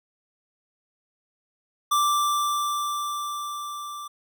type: tone with level ramp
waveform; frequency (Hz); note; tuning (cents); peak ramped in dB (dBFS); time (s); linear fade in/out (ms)
square; 1174.7; D6; 0; -19 to -35; 1.91-4.08; 10
effects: none